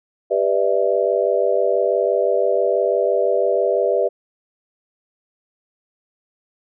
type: chord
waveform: sine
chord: E minor seventh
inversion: first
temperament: just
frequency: 395.6 / 494.4 / 593.3 / 659.3 Hz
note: G4 / B4 / D5 / E5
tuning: +16 / +2 / +18 / 0 cents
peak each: -21 / -20 / -20 / -22 dBFS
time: 0.3-4.09 s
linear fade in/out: 20 ms
effects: none